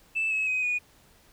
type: tone with pitch steps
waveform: sine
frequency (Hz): 2637 / 2577 / 2518 / 2460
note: E7 / E7 / D#7 / D#7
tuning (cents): 0 / -40 / +20 / -20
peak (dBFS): -23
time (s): 0.15-0.79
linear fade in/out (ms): 20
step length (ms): 160
effects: tanh soft clip ceiling -21 dBFS + pink hiss -59 dBFS RMS until 1.32 s